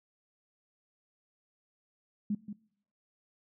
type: tone with echo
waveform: sine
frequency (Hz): 207.7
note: G#3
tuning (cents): 0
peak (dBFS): -28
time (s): 2.3-2.35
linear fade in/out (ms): 5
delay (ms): 180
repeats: 1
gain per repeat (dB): -9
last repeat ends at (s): 2.53
effects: noise-tail reverb RT60 0.7 s tail -22 dB re dry